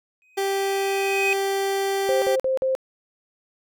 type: tone with exponential growth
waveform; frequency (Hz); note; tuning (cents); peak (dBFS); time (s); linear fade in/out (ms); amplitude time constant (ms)
triangle; 2511; D#7; +15; -17; 0.22-1.33; 0; 240
type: tone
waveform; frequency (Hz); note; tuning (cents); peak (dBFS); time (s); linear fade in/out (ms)
30% pulse; 392; G4; 0; -19; 0.37-2.36; 10
type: tone bursts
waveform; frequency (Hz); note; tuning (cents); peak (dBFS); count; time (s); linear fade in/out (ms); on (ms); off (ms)
sine; 525; C5; +6; -19; 4; 2.09-2.751; 0; 130; 47
effects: none